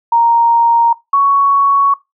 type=tone pair in turn; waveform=sine; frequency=932 / 1115.4 Hz; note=A#5 / C#6; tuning=-1 / +10 cents; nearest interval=minor third; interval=311 cents; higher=second; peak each=-7 dBFS; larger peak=neither; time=0.12-0.93 / 1.13-1.94 s; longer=neither; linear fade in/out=5 ms; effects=noise-tail reverb RT60 0.2 s tail -20 dB re dry